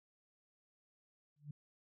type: tone with exponential growth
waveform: sine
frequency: 146.7 Hz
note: D3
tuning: 2 cents flat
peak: -40 dBFS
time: 1.36-1.51 s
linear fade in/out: 5 ms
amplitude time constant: 31 ms
effects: none